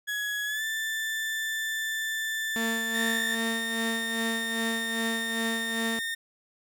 35% pulse tone with pitch glide, 1678 to 1769.6 Hz, G#6 to A6, +17 to +9 cents, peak -27 dBFS, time 0.07-3.36 s, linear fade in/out 20 ms, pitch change +92 cents, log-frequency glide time 0.45-0.64 s
sawtooth tone with tremolo, 226.8 Hz, A#3, 47 cents flat, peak -24 dBFS, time 2.56-5.99 s, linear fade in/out 0 ms, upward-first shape sine, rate 2.5 Hz, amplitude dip 60%
30% pulse tone, 1827 Hz, A#6, 35 cents flat, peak -27 dBFS, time 2.94-6.15 s, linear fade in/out 10 ms
effects none

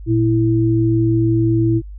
sine tone pair together, 116.06 / 329.6 Hz, A#2 / E4, -7 / 0 cents, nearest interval octave + tritone, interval 1807 cents, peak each -15 dBFS, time 0.06-1.82 s, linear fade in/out 50 ms, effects added 50 Hz sine -30 dBFS peak until 1.98 s

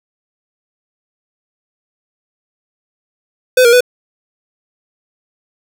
square tone with pitch steps, 507 / 471.5 / 495.6 Hz, B4 / A#4 / B4, +45 / +20 / +6 cents, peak -6 dBFS, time 3.57-3.807 s, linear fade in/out 5 ms, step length 79 ms, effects none

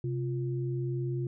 sine tone pair together, 130.8 / 349.2 Hz, C3 / F4, 0 / 0 cents, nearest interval octave + perfect fourth, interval 1700 cents, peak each -30 / -36 dBFS, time 0.04-1.27 s, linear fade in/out 2 ms, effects none

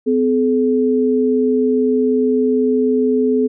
sine tone pair together, 254.5 / 428 Hz, C4 / A4, -48 / -48 cents, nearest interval major sixth, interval 900 cents, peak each -15 dBFS, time 0.06-3.48 s, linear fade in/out 20 ms, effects none

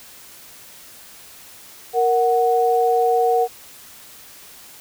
sine tone pair together, 466.2 / 740 Hz, A#4 / F#5, 0 / 0 cents, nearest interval minor sixth, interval 800 cents, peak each -17 dBFS, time 1.93-3.48 s, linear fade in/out 50 ms, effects white hiss -43 dBFS RMS until 4.8 s

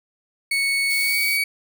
35% pulse tone with pitch glide, 2217 to 2261 Hz, C#7 to C#7, 0 to +34 cents, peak -17 dBFS, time 0.51-1.44 s, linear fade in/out 5 ms, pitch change +34 cents, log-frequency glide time 0.97-1.23 s
violet noise, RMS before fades -30 dBFS, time 0.89-1.38 s, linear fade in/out 20 ms
effects none

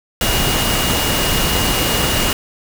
sine tone in noise, 2862 Hz, F7, 42 cents sharp, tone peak -23 dBFS, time 0.21-2.33 s, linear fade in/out 2 ms, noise pink, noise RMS -17 dBFS, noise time 0.21-2.33 s, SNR -9 dB, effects none

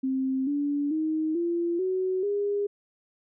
sine tone with pitch steps, 263.9 / 287.8 / 313.8 / 342.2 / 373.2 / 407 Hz, C4 / D4 / D#4 / F4 / F#4 / G#4, +15 / -35 / +15 / -35 / +15 / -35 cents, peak -24 dBFS, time 0.03-2.67 s, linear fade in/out 10 ms, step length 440 ms, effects none

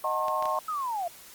sine chord, D# diminished seventh, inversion none, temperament just, 622.3 / 746.7 / 896 / 1075.3 Hz, D#5 / F#5 / A5 / C6, 0 / +16 / +31 / +47 cents, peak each -31 / -34 / -33 / -28 dBFS, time 0.04-0.59 s, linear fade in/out 2 ms
clicks, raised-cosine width 0.2 ms, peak -21 dBFS, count 3, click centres 0.283 / 0.425 / 0.456 s
sine linear sweep, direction down, 1301 to 659.3 Hz, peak -28 dBFS, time 0.68-1.08 s, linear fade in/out 5 ms
effects white hiss -49 dBFS RMS until 1.34 s + Opus 32 kbps

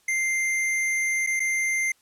square tone with dropouts, 2093 Hz, C7, in tune, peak -23 dBFS, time 0.08-1.92 s, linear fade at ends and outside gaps 5 ms, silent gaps 1.265-1.271 / 1.396-1.401 s, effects white hiss -63 dBFS RMS until 2.01 s + low-pass 11000 Hz 12 dB/octave

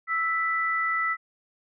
sine tone pair together, 1318.5 / 1979.2 Hz, E6 / B6, 0 / +3 cents, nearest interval perfect fifth, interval 703 cents, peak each -26 dBFS, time 0.07-1.17 s, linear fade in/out 50 ms, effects none

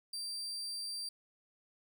35% pulse tone, 4701 Hz, D8, 1 cent sharp, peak -37 dBFS, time 0.13-1.09 s, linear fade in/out 5 ms, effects none

